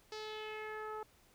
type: tone with low-pass filter sweep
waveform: sawtooth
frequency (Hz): 431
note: A4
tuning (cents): -36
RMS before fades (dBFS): -44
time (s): 0.12-1.03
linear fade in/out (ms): 2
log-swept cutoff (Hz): 5100 to 1100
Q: 2.9
effects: pink hiss -67 dBFS RMS until 1.34 s